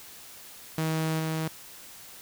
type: tone with level steps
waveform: sawtooth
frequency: 159.2 Hz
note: D#3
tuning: 40 cents sharp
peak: -22 / -24 dBFS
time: 0.78-1.48 s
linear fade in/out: 2 ms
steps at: 1.19 s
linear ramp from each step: 10 ms
effects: white hiss -47 dBFS RMS until 2.21 s